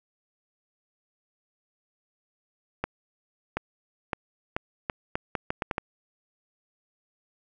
accelerating click train, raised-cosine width 0.5 ms, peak -12 dBFS, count 11, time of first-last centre 2.84-5.781 s, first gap 730 ms, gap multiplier 0.77, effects none

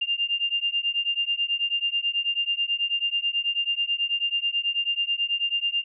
sine beating tone pair, 2794 / 2803.2 Hz, F7 / F7, 0 / +6 cents, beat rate 9.2 Hz, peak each -26 dBFS, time 0.01-5.84 s, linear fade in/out 10 ms, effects none

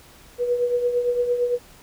sine tone with tremolo, 486.7 Hz, B4, 25 cents flat, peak -16 dBFS, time 0.38-1.59 s, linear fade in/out 50 ms, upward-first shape triangle, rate 8.8 Hz, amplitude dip 65%, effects pink hiss -49 dBFS RMS until 1.82 s

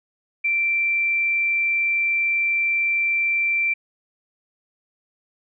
sine tone, 2349 Hz, D7, in tune, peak -18 dBFS, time 0.44-3.74 s, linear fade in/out 10 ms, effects none

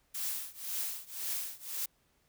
blue noise with tremolo, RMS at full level -34 dBFS, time 0.14-1.86 s, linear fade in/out 10 ms, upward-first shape triangle, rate 1.9 Hz, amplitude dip 95%, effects pink hiss -72 dBFS RMS until 2.28 s

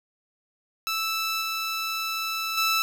15% pulse tone with level steps, 1318.5 Hz, E6, in tune, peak -19 / -21 / -15 dBFS, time 0.87-2.82 s, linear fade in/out 0 ms, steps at 1.41 / 2.57 s, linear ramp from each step 10 ms, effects 7-bit

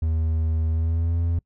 triangle tone with pitch glide, 80.1 to 84.47 Hz, E2 to E2, -49 to +43 cents, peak -18 dBFS, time 0.02-1.39 s, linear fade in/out 5 ms, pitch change +92 cents, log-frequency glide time 0.69-1.18 s, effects noise-tail reverb RT60 0.1 s tail -25 dB re dry

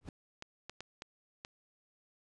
brown noise with exponential growth, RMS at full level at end -39 dBFS, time 0.01-0.09 s, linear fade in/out 2 ms, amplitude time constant 17 ms
clicks, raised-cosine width 0.2 ms, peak -26 dBFS, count 5, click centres 0.424 / 0.696 / 0.806 / 1.021 / 1.449 s
effects resampled to 22050 Hz

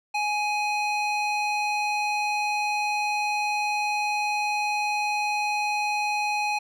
square tone with band-pass filter, 835 Hz, G#5, 9 cents sharp, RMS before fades -26 dBFS, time 0.14-6.59 s, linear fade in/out 10 ms, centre 2200 Hz, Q 1, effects none

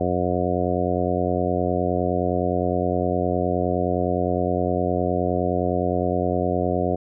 harmonic tone, 89.7 Hz, F2, 47 cents sharp, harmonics 1 / 2 / 3 / 4 / 5 / 6 / 7 / 8, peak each -28 / -28 / -28 / -28 / -28 / -28 / -28 / -28 dBFS, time 0-6.96 s, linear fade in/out 10 ms, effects none

